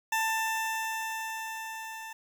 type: tone with level ramp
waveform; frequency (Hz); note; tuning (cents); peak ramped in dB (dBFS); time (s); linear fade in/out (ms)
20% pulse; 889; A5; +18; -21 to -35; 0.12-2.13; 5
effects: 10-bit